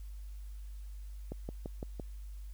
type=click train; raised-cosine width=2 ms; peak=-26 dBFS; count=5; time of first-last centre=1.32-1.998 s; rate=5.9 Hz; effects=added 50 Hz sine -42 dBFS peak until 2.53 s + white hiss -66 dBFS RMS until 2.53 s